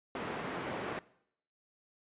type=band-pass noise; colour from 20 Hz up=pink; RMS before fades=-39 dBFS; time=0.15-0.99 s; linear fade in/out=2 ms; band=200 to 2000 Hz; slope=12 dB/octave; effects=noise-tail reverb RT60 0.7 s tail -20 dB re dry + resampled to 8000 Hz

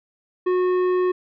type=tone with tanh clipping; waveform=sine; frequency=364.6 Hz; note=F#4; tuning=25 cents flat; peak=-19 dBFS; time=0.46-1.12 s; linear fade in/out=10 ms; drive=11 dB; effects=none

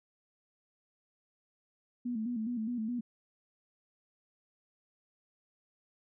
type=tone with vibrato; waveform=sine; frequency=231.1 Hz; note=A#3; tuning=15 cents flat; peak=-32 dBFS; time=2.05-3.01 s; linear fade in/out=10 ms; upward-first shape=square; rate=4.8 Hz; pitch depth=91 cents each way; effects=none

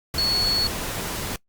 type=tone in noise; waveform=sine; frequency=4390 Hz; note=C#8; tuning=18 cents flat; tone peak=-20 dBFS; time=0.18-0.67 s; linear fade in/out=2 ms; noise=pink; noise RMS=-29 dBFS; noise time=0.14-1.36 s; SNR=+6 dB; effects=noise-tail reverb RT60 0.1 s tail -23 dB re dry + Opus 48 kbps

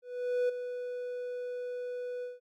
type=tone with ADSR envelope; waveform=triangle; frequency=493.6 Hz; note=B4; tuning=1 cent flat; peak=-23 dBFS; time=0.02-2.4 s; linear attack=470 ms; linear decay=10 ms; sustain=-10 dB; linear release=170 ms; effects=none

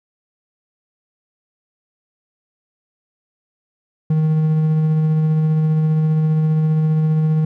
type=tone with tremolo; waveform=triangle; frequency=156.4 Hz; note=D#3; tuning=9 cents sharp; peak=-10 dBFS; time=4.1-7.45 s; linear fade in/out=5 ms; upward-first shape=triangle; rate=15 Hz; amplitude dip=25%; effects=none

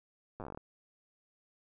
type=slowing click train; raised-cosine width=1 ms; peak=-29 dBFS; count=12; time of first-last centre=0.4-0.575 s; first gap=8 ms; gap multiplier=1.13; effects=none

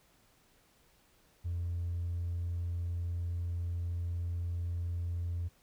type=tone with hard clipping; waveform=sine; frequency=86.4 Hz; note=F2; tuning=18 cents flat; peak=-33 dBFS; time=1.44-5.49 s; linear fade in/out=20 ms; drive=1 dB; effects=pink hiss -67 dBFS RMS until 5.62 s

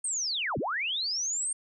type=linear two-way sweep; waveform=sine; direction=down then up; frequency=8780 to 87.31 to 8780 Hz; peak=-28 dBFS; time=0.04-1.53 s; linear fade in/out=5 ms; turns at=0.58 s; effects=none

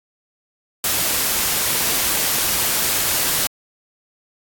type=noise; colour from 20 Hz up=white; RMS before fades=-19 dBFS; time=0.84-3.47 s; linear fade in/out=2 ms; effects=AAC 64 kbps

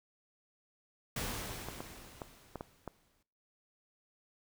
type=noise with exponential decay; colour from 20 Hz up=pink; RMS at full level=-36 dBFS; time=1.16-3.23 s; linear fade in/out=5 ms; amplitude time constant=450 ms
type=clicks; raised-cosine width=1 ms; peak=-26 dBFS; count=6; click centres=1.686 / 1.805 / 2.218 / 2.557 / 2.609 / 2.877 s
effects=noise-tail reverb RT60 0.7 s tail -23 dB re dry

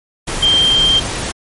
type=tone in noise; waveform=sine; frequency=3166 Hz; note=G7; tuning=17 cents sharp; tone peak=-9 dBFS; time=0.42-1 s; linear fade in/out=10 ms; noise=pink; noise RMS=-21 dBFS; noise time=0.27-1.32 s; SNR=+9 dB; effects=MP3 48 kbps

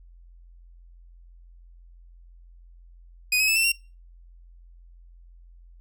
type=tone with pitch steps; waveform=sawtooth; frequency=2489 / 2552 / 2616 / 2682 / 2749 Hz; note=D#7 / D#7 / E7 / E7 / F7; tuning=0 / +43 / -14 / +29 / -28 cents; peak=-16 dBFS; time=3.32-3.72 s; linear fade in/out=5 ms; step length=80 ms; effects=noise-tail reverb RT60 0.3 s tail -23 dB re dry + added 43 Hz sine -47 dBFS peak until 5.8 s

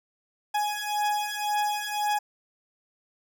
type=beating tone pair; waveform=40% pulse; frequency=834 / 835.9 Hz; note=G#5 / G#5; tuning=+7 / +11 cents; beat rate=1.9 Hz; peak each=-28 dBFS; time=0.54-2.19 s; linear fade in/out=10 ms; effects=none

